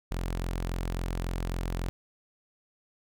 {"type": "tone", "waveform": "sawtooth", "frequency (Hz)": 43.65, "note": "F1", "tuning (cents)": 0, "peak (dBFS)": -26, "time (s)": [0.11, 1.89], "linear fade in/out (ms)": 0, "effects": []}